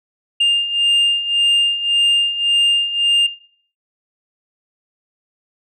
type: beating tone pair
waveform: sine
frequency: 2806 / 2807.8 Hz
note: F7 / F7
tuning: +8 / +9 cents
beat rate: 1.8 Hz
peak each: -17 / -12 dBFS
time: 0.4-3.27 s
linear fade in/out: 10 ms
effects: noise-tail reverb RT60 0.5 s tail -17 dB re dry + tanh soft clip ceiling -10 dBFS